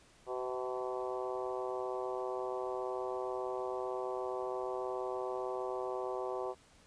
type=harmonic tone with a mistuned harmonic; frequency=126.5 Hz; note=B2; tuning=42 cents sharp; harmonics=3 / 4 / 5 / 6 / 7 / 8 / 9; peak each=-39 / -41 / -43 / -45 / -46 / -47 / -48 dBFS; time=0.26-6.55 s; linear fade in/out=50 ms; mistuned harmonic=5; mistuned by=+23 cents; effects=pink hiss -63 dBFS RMS until 6.86 s + resampled to 22050 Hz